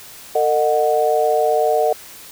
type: tone cluster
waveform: sine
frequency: 452 / 614 / 736 Hz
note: A4 / D#5 / F#5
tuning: +47 / -23 / -9 cents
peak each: -18 dBFS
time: 0.35-1.93 s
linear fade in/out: 5 ms
effects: white hiss -39 dBFS RMS until 2.31 s